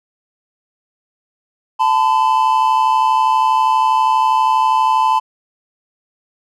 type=tone pair together; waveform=triangle; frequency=880 / 1012.4 Hz; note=A5 / B5; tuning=0 / +43 cents; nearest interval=major second; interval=243 cents; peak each=-12 dBFS; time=1.79-5.2 s; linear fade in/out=20 ms; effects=none